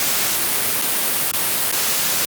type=noise with dropouts; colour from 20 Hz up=white; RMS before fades=-19 dBFS; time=0-2.25 s; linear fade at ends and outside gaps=1 ms; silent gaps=0.815-0.821 / 1.314-1.335 / 1.715-1.724 s; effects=high-pass 100 Hz 12 dB/octave + Opus 48 kbps